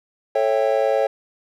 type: chord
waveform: triangle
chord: A dominant seventh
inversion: none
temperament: just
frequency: 440 / 550 / 660 / 792 Hz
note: A4 / C#5 / E5 / G5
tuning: 0 / -14 / +2 / +18 cents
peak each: -21 / -17 / -22 / -23 dBFS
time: 0.35-1.07 s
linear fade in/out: 5 ms
effects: none